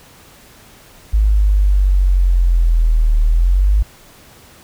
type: linear two-way sweep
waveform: sine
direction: down then up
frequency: 53 to 37.92 to 53 Hz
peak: -9 dBFS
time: 1.13-3.83 s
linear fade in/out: 10 ms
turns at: 3.22 s
effects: pink hiss -44 dBFS RMS until 4.63 s